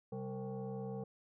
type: tone with frequency modulation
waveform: sine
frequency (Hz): 130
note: C3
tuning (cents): -11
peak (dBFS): -39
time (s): 0.12-1.04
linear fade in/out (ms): 5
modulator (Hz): 326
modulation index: 1.5
effects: none